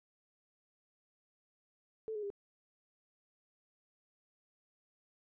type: tone with pitch steps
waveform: sine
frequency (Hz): 440 / 420.9 / 402.6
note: A4 / G#4 / G4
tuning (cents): 0 / +23 / +46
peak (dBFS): -37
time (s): 2.08-2.302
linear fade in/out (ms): 0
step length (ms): 74
effects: none